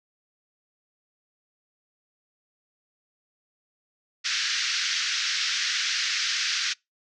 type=band-pass noise; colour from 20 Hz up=white; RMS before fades=-27 dBFS; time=4.24-6.74 s; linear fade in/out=20 ms; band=1400 to 6000 Hz; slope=48 dB/octave; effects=noise-tail reverb RT60 0.2 s tail -26 dB re dry